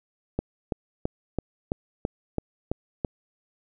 click train, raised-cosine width 2 ms, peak -12 dBFS, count 9, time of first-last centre 0.39-3.048 s, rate 3.01 Hz, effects none

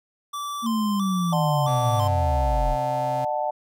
square tone with vibrato, 1100 Hz, C#6, 14 cents flat, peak -29 dBFS, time 0.33-2.08 s, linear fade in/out 10 ms, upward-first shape square, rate 1.5 Hz, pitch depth 94 cents each way
sine linear sweep, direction down, 233.1 to 33.32 Hz, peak -21 dBFS, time 0.62-2.77 s, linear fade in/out 50 ms
sine chord, D major, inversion none, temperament equal with one note detuned, 601.4 / 740 / 880 Hz, D5 / F#5 / A5, +41 / 0 / 0 cents, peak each -27 dBFS, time 1.32-3.51 s, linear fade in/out 10 ms
35% pulse tone with pitch glide, 128.2 to 131.96 Hz, C3 to C3, -35 to +15 cents, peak -29 dBFS, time 1.67-3.25 s, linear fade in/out 5 ms, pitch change +50 cents, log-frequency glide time 2.18-2.24 s
effects none

